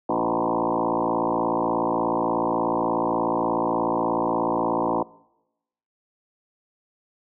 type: tone with frequency modulation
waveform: sine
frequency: 624 Hz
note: D#5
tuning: 5 cents sharp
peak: -20 dBFS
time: 0.09-5.03 s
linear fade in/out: 5 ms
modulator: 56.6 Hz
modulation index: 7
effects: noise-tail reverb RT60 0.9 s tail -22 dB re dry